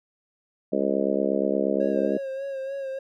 harmonic tone, 68.5 Hz, C#2, 20 cents flat, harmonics 3 / 4 / 5 / 6 / 7 / 8 / 9, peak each -29 / -29 / -29 / -29 / -29 / -29 / -29 dBFS, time 0.72-2.18 s, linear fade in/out 10 ms
triangle tone with vibrato, 542 Hz, C#5, 39 cents flat, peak -27 dBFS, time 1.8-2.99 s, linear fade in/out 5 ms, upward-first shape sine, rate 3.4 Hz, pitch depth 39 cents each way
effects none

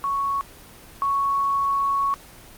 sine tone pair in turn, 1110 / 1110 Hz, C#6 / C#6, +2 / +2 cents, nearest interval unison, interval 0 cents, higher neither, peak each -21 / -19 dBFS, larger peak second, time 0.04-0.41 / 1.02-2.14 s, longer second, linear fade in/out 0 ms, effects pink hiss -45 dBFS RMS until 2.57 s + Opus 24 kbps

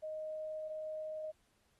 sine tone, 622.3 Hz, D#5, in tune, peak -39 dBFS, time 0.02-1.32 s, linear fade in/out 20 ms, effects pink hiss -75 dBFS RMS until 1.79 s + AAC 32 kbps

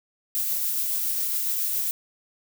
violet noise with tremolo, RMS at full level -25 dBFS, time 0.35-1.91 s, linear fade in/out 0 ms, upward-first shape triangle, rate 7.2 Hz, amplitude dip 25%, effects none

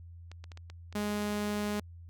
clicks, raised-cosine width 0.2 ms, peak -31 dBFS, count 9, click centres 0.316 / 0.441 / 0.518 / 0.574 / 0.7 / 0.926 / 1.173 / 1.222 / 1.326 s
sawtooth tone, 207.7 Hz, G#3, in tune, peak -27 dBFS, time 0.95-1.8 s, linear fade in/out 5 ms
effects added 85 Hz sine -46 dBFS peak until 2.09 s + Opus 48 kbps

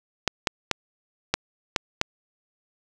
clicks, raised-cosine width 0.2 ms, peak -3 dBFS, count 6, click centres 0.277 / 0.472 / 0.713 / 1.34 / 1.762 / 2.014 s, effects none

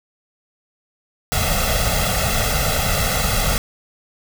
pink noise with comb filter, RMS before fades -19 dBFS, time 1.32-3.58 s, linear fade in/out 0 ms, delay 1.5 ms, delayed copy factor +1, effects none

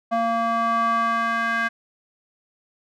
square tone with band-pass filter sweep, 229.9 Hz, A#3, 24 cents flat, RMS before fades -22 dBFS, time 0.11-1.69 s, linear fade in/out 20 ms, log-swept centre 840 to 1600 Hz, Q 3.7, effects none

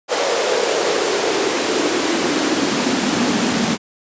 pink noise with high-pass filter sweep, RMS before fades -18 dBFS, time 0.08-3.78 s, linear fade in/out 50 ms, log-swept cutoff 530 to 210 Hz, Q 3.4, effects resampled to 16000 Hz

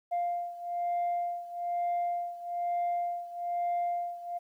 sine beating tone pair, 698.5 / 699.6 Hz, F5 / F5, 0 / +3 cents, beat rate 1.1 Hz, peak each -30 / -33 dBFS, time 0.11-4.39 s, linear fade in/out 20 ms, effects tanh soft clip ceiling -25 dBFS + 11-bit

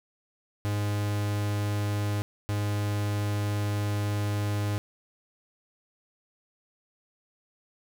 45% pulse tone bursts at uneven times, 103.3 Hz, G#2, 9 cents flat, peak -26 dBFS, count 2, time 0.65-2.22 / 2.49-4.78 s, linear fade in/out 0 ms, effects none

